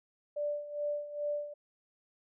sine tone with tremolo, 587.3 Hz, D5, in tune, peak -30 dBFS, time 0.36-1.54 s, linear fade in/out 10 ms, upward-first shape sine, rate 2.4 Hz, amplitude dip 75%, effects none

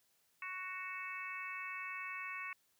harmonic tone with a mistuned harmonic, 370.3 Hz, F#4, 1 cent sharp, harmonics 3 / 4 / 5 / 6 / 7, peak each -47 / -52 / -49 / -46 / -47 dBFS, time 0.42-2.53 s, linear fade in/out 2 ms, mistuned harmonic 7, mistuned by +20 cents, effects white hiss -75 dBFS RMS until 2.79 s + high-pass 60 Hz 12 dB/octave

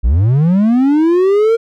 triangle linear sweep, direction up, 49 to 466.2 Hz, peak -6 dBFS, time 0.03-1.57 s, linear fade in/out 20 ms, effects none

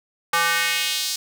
square tone with high-pass filter sweep, 168.5 Hz, E3, 38 cents sharp, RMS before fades -22 dBFS, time 0.33-1.16 s, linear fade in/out 5 ms, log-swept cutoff 1100 to 5000 Hz, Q 1.7, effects none

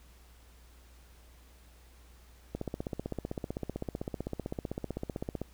click train, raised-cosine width 2 ms, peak -21 dBFS, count 46, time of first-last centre 2.55-5.416 s, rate 15.7 Hz, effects added 60 Hz sine -55 dBFS peak until 5.53 s + pink hiss -62 dBFS RMS until 5.53 s

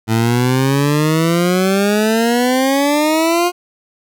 20% pulse exponential sweep, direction up, 110 to 358.4 Hz, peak -7 dBFS, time 0.07-3.52 s, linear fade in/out 50 ms, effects none

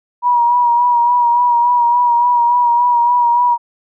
sine tone with vibrato, 961 Hz, B5, 48 cents flat, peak -9 dBFS, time 0.22-3.58 s, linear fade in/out 50 ms, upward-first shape sine, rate 3.5 Hz, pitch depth 31 cents each way, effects none

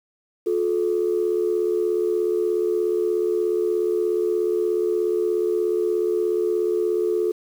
sine tone pair together, 356.7 / 433.5 Hz, F4 / A4, +37 / -26 cents, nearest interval minor third, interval 337 cents, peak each -21 dBFS, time 0.46-7.32 s, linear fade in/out 10 ms, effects tanh soft clip ceiling -12 dBFS + 8-bit

